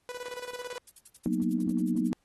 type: tone with tremolo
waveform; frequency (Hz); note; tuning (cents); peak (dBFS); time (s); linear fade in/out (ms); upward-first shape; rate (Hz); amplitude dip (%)
sawtooth; 493.9; B4; 0; -31; 0.09-0.78; 0; square; 18; 65
type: noise bursts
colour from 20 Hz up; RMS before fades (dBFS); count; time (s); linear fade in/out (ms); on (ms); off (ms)
violet; -45; 14; 0.87-2.082; 5; 29; 62
type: chord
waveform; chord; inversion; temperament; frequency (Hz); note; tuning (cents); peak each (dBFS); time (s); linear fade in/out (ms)
sine; B major seventh; second; equal; 185 / 233.1 / 246.9 / 311.1; F#3 / A#3 / B3 / D#4; 0 / 0 / 0 / 0; -31; 1.26-2.13; 0
effects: pink hiss -73 dBFS RMS until 2.24 s + AAC 32 kbps